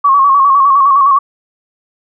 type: tone with vibrato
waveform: sine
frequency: 1108.7 Hz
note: C#6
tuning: in tune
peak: -5 dBFS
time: 0.04-1.19 s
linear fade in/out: 10 ms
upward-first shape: square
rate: 9.8 Hz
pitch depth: 51 cents each way
effects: none